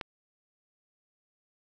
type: click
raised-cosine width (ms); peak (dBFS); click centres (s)
0.3; -19; 0.012
effects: none